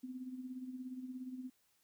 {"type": "tone with tremolo", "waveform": "sine", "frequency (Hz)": 255.3, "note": "C4", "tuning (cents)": -42, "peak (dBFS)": -40, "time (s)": [0.03, 1.5], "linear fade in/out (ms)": 10, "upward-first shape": "sine", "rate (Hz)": 17, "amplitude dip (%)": 60, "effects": ["white hiss -75 dBFS RMS until 1.83 s"]}